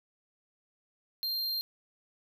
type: tone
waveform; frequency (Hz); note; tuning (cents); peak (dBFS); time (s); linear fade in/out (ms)
square; 4186; C8; 0; -31; 1.23-1.61; 0
effects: none